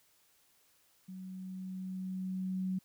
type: tone with level ramp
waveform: sine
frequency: 187 Hz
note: F#3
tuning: 19 cents sharp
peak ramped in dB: -43 to -31 dBFS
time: 1.08-2.79 s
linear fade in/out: 10 ms
effects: white hiss -69 dBFS RMS until 2.84 s